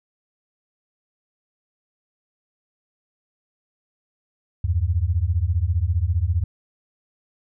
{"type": "beating tone pair", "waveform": "sine", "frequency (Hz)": [79, 94], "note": ["D#2", "F#2"], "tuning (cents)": [27, 28], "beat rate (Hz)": 15, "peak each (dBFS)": -21, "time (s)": [4.64, 6.44], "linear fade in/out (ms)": 5, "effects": []}